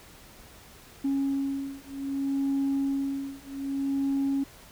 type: beating tone pair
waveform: sine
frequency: 274.6 / 275.23 Hz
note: C#4 / C#4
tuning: -16 / -12 cents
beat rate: 0.63 Hz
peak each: -28 dBFS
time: 1.04-4.44 s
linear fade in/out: 10 ms
effects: tanh soft clip ceiling -21 dBFS + pink hiss -51 dBFS RMS until 4.71 s